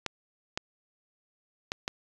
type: clicks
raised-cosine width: 0.2 ms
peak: -13 dBFS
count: 4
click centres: 0.063 / 0.575 / 1.719 / 1.879 s
effects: resampled to 22050 Hz + 7-bit